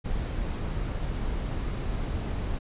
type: noise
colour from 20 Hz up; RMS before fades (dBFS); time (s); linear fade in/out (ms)
brown; -30; 0.04-2.59; 20
effects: resampled to 8000 Hz